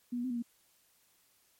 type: tone with pitch steps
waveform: sine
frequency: 243.5 / 241.5 / 257.2 / 239.9 / 235.5 Hz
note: B3 / B3 / C4 / A#3 / A#3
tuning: -24 / -39 / -30 / +50 / +18 cents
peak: -32 dBFS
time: 0.12-0.425 s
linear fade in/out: 10 ms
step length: 61 ms
effects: white hiss -69 dBFS RMS until 1.59 s + MP3 64 kbps